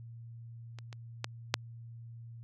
clicks, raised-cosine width 0.2 ms, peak -30 / -29 / -16 / -7 dBFS, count 4, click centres 0.787 / 0.928 / 1.244 / 1.541 s, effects added 116 Hz sine -45 dBFS peak until 2.43 s

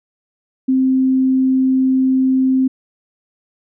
sine tone, 261.6 Hz, C4, in tune, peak -11 dBFS, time 0.68-2.68 s, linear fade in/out 10 ms, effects none

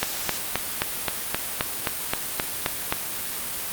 click train, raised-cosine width 0.3 ms, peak -5 dBFS, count 12, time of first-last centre 0.03-2.925 s, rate 3.8 Hz, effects white hiss -30 dBFS RMS until 3.72 s + Opus 48 kbps

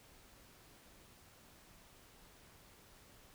silence, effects pink hiss -62 dBFS RMS until 3.34 s

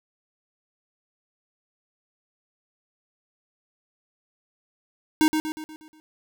square tone with echo, 311.1 Hz, D#4, in tune, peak -16 dBFS, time 5.21-5.28 s, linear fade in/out 0 ms, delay 120 ms, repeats 6, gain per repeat -6 dB, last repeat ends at 6 s, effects none

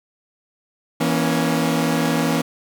sawtooth chord, A# diminished, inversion second, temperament equal with one note detuned, 164.81 / 237.4 / 277.2 Hz, E3 / A#3 / C#4, 0 / +32 / 0 cents, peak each -18 dBFS, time 1-2.42 s, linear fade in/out 10 ms, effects none

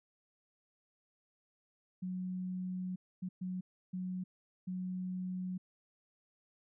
sine tone bursts at uneven times, 183.7 Hz, F#3, 12 cents flat, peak -36 dBFS, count 5, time 2.02-2.96 / 3.22-3.29 / 3.41-3.61 / 3.93-4.24 / 4.67-5.58 s, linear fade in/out 10 ms, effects none

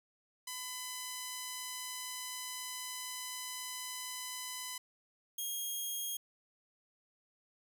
5% pulse tone pair in turn, 1007 / 3252 Hz, B5 / G#7, +33 / -37 cents, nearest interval octave + minor sixth, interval 2030 cents, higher second, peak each -28 dBFS, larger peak neither, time 0.47-4.78 / 5.38-6.17 s, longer first, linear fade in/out 5 ms, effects none

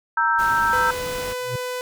sine chord, E diminished, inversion second, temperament equal, 932.3 / 1318.5 / 1568 Hz, Bb5 / E6 / G6, 0 / 0 / 0 cents, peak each -21 dBFS, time 0.17-0.91 s, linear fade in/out 5 ms
pink noise, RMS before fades -34 dBFS, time 0.38-1.34 s, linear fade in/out 20 ms
sawtooth tone, 500 Hz, B4, 21 cents sharp, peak -22 dBFS, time 0.73-1.81 s, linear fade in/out 0 ms
triangle tone with exponential growth, 123.47 Hz, B2, in tune, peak -20 dBFS, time 1.39-1.56 s, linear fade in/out 5 ms, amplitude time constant 35 ms
effects none

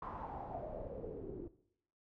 pink noise with low-pass filter sweep, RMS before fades -45 dBFS, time 0.02-1.48 s, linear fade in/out 5 ms, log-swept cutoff 1100 to 330 Hz, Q 6.1, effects noise-tail reverb RT60 0.7 s tail -17 dB re dry

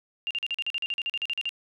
sine tone bursts, 2794 Hz, F7, in tune, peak -26 dBFS, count 16, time 0.27-1.492 s, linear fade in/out 0 ms, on 37 ms, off 42 ms, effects none

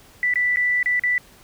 sine tone with dropouts, 1975 Hz, B6, in tune, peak -17 dBFS, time 0.23-1.18 s, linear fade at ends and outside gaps 1 ms, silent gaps 0.338-0.357 / 0.56-0.57 / 0.829-0.859 / 0.995-1.036 s, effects pink hiss -50 dBFS RMS until 1.43 s

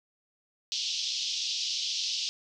white band-pass noise, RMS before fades -32 dBFS, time 0.72-2.29 s, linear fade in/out 0 ms, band 2900 to 5800 Hz, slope 48 dB/octave, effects none

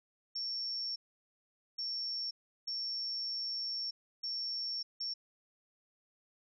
sine tone bursts at uneven times, 5460 Hz, F8, 40 cents flat, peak -35 dBFS, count 5, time 0.35-0.96 / 1.78-2.31 / 2.67-3.91 / 4.23-4.83 / 5-5.14 s, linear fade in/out 10 ms, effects none

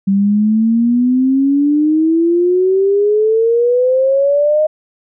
sine exponential sweep, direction up, 193.5 to 622.3 Hz, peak -9 dBFS, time 0.07-4.67 s, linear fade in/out 10 ms, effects none

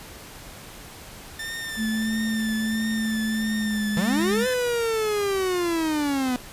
sawtooth tone with vibrato, 1786 Hz, A6, 25 cents sharp, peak -27 dBFS, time 1.39-4.54 s, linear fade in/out 5 ms, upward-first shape triangle, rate 1.5 Hz, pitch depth 49 cents each way
sine tone with pitch glide, 220 to 207.8 Hz, A3 to G#3, 0 to +1 cents, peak -23 dBFS, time 1.76-4.47 s, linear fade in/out 50 ms, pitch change -99 cents, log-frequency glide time 3.3-3.97 s
45% pulse linear two-way sweep, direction up then down, 158.6 to 512 to 246.3 Hz, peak -22 dBFS, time 3.97-6.36 s, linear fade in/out 0 ms, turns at 4.47 s
effects pink hiss -42 dBFS RMS until 6.52 s + resampled to 32000 Hz

